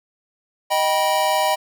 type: chord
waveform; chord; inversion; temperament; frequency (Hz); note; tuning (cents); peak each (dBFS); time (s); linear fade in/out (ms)
square; Eb augmented; none; just; 622.3 / 777.8 / 972.3; Eb5 / G5 / B5; 0 / -14 / -27; -22; 0.7-1.56; 20
effects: none